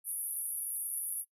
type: band-pass noise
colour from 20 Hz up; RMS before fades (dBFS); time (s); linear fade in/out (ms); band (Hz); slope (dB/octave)
pink; -37; 0.04-1.25; 50; 9900 to 12000; 96
effects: noise-tail reverb RT60 0.1 s tail -21 dB re dry